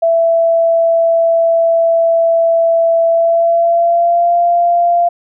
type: tone with pitch glide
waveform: sine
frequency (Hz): 665 to 692.4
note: E5 to F5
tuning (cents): +15 to -15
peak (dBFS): -8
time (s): 0.02-5.09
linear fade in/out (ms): 10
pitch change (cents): +70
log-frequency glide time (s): 3.07-4.35
effects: none